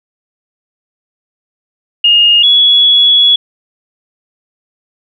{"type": "tone pair in turn", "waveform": "sine", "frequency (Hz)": [2845, 3374], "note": ["F7", "G#7"], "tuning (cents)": [31, 27], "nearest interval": "minor third", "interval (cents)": 296, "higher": "second", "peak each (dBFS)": -4, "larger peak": "neither", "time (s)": [[2.04, 2.43], [2.43, 3.36]], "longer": "second", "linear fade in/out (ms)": 5, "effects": []}